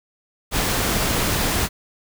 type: noise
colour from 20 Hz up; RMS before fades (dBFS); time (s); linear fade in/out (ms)
pink; -21; 0.51-1.69; 50
effects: none